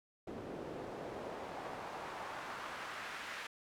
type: noise with band-pass filter sweep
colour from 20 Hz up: pink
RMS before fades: -45 dBFS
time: 0.27-3.47 s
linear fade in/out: 5 ms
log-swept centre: 340 to 1900 Hz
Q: 1.2
effects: none